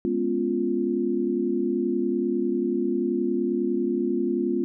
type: chord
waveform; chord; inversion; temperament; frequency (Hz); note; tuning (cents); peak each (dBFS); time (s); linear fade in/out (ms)
sine; C# dominant seventh; second; equal; 207.7 / 246.9 / 277.2 / 349.2; G#3 / B3 / C#4 / E#4; 0 / 0 / 0 / 0; -30 / -27 / -30 / -25; 0.05-4.64; 0
effects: none